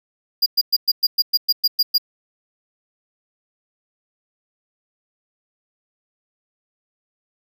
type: tone bursts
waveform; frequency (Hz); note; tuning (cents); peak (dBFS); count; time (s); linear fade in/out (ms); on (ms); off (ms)
square; 4840; D#8; -49; -13; 11; 0.42-1.982; 10; 42; 110
effects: none